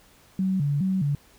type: tone with vibrato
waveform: sine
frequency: 164.81 Hz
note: E3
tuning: in tune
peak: -21 dBFS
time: 0.39-1.15 s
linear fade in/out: 2 ms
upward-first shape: square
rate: 2.4 Hz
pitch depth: 240 cents each way
effects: pink hiss -56 dBFS RMS until 1.38 s